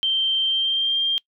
sine tone with pitch glide, 3136 to 3191 Hz, G7 to G7, 0 to +30 cents, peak -18 dBFS, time 0.03-1.18 s, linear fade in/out 0 ms, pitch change +30 cents, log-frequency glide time 0.44-0.99 s, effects noise-tail reverb RT60 0.1 s tail -23 dB re dry

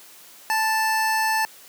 25% pulse tone, 880 Hz, A5, in tune, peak -16 dBFS, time 0.5-1.45 s, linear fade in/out 0 ms, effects white hiss -47 dBFS RMS until 1.68 s + high-pass 200 Hz 12 dB/octave

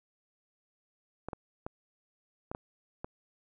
clicks, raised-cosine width 1 ms, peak -23 dBFS, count 6, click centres 1.286 / 1.332 / 1.665 / 2.515 / 2.549 / 3.045 s, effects none

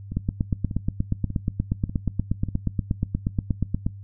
two click trains, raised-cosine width 5 ms, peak -10 / -18 dBFS, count 32 / 5, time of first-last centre 0.17-3.865 / 0.12-2.487 s, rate 8.39 / 1.69 Hz, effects noise-tail reverb RT60 0.2 s tail -22 dB re dry + added 99 Hz sine -37 dBFS peak until 4.03 s

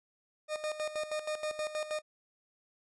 40% pulse tone with tremolo, 612 Hz, D#5, 29 cents flat, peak -31 dBFS, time 0.48-2.02 s, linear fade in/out 50 ms, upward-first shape square, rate 6.3 Hz, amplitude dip 70%, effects resampled to 24000 Hz

